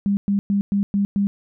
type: tone bursts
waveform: sine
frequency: 200.4 Hz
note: G3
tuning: 38 cents sharp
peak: -16 dBFS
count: 6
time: 0.06-1.27 s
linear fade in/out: 0 ms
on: 110 ms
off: 110 ms
effects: none